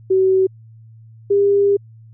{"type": "tone pair in turn", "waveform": "sine", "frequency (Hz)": [378.9, 401.4], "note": ["F#4", "G4"], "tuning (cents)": [41, 41], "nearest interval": "minor second", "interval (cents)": 100, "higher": "second", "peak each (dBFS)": [-11, -11], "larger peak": "neither", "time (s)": [[0.1, 0.47], [1.3, 1.77]], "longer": "second", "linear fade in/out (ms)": 10, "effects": ["added 112 Hz sine -40 dBFS peak until 2.13 s"]}